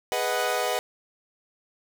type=chord; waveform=sawtooth; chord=G# minor seventh; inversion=none; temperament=equal; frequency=415.3 / 493.9 / 622.3 / 740 Hz; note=G#4 / B4 / D#5 / F#5; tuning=0 / 0 / 0 / 0 cents; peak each=-29 / -25 / -26 / -25 dBFS; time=0.12-0.79 s; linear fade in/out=0 ms; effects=8-bit